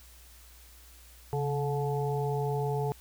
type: harmonic tone with a mistuned harmonic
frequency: 144.1 Hz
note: D3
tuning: 33 cents flat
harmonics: 1 / 3 / 5 / 6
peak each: -30 / -32 / -38 / -37 dBFS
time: 1.33-2.92 s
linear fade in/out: 0 ms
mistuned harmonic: 1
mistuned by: -72 cents
effects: added 60 Hz sine -53 dBFS peak until 3 s + white hiss -56 dBFS RMS until 3 s